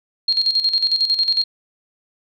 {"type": "tone with tremolo", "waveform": "sine", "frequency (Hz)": 4234, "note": "C8", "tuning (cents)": 20, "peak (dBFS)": -13, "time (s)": [0.28, 1.44], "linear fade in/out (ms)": 5, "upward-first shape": "square", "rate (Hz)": 11, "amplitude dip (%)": 65, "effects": []}